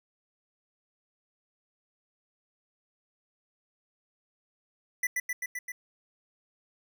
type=tone with echo; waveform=square; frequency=1982 Hz; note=B6; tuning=6 cents sharp; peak=-26 dBFS; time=5.03-5.07 s; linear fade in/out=5 ms; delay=130 ms; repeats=5; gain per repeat=-2 dB; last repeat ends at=5.72 s; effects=none